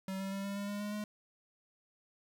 square tone with pitch steps, 191.2 / 193.76 / 196.35 / 198.97 / 201.6 / 204.3 / 207.1 / 209.8 Hz, G3 / G3 / G3 / G3 / G3 / G#3 / G#3 / G#3, -43 / -20 / +3 / +26 / +49 / -28 / -5 / +18 cents, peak -37 dBFS, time 0.08-1.04 s, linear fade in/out 2 ms, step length 120 ms, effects 11-bit

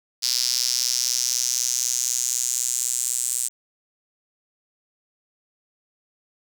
sawtooth tone with high-pass filter sweep, 124 Hz, B2, 7 cents sharp, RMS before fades -24 dBFS, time 0.22-3.49 s, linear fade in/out 20 ms, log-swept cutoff 5000 to 8000 Hz, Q 4.4, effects none

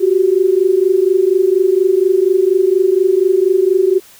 sine tone pair together, 364.4 / 388.6 Hz, F#4 / G4, -26 / -15 cents, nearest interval minor second, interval 111 cents, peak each -12 dBFS, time 0-4 s, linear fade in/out 20 ms, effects white hiss -43 dBFS RMS until 4.19 s

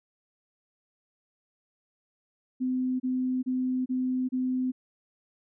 sine tone bursts, 255.6 Hz, C4, 40 cents flat, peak -25 dBFS, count 5, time 2.6-4.72 s, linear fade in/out 20 ms, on 400 ms, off 30 ms, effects none

